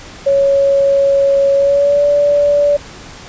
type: tone with pitch glide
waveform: sine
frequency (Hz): 554.4 to 578.6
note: C#5 to D5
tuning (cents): 0 to -26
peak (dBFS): -8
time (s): 0.26-2.77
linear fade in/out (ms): 10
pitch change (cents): +74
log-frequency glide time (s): 1.55-2.03
effects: pink hiss -34 dBFS RMS until 3.28 s + resampled to 16000 Hz